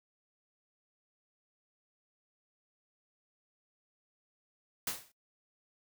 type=noise with exponential decay; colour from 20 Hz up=white; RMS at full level=-31 dBFS; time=4.87-5.12 s; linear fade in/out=5 ms; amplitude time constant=53 ms; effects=noise-tail reverb RT60 0.1 s tail -20 dB re dry